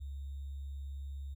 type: tone with sample-and-hold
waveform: sine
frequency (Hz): 69.3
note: C#2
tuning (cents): 0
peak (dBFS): -39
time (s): 0-1.35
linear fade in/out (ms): 20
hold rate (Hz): 3675
effects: none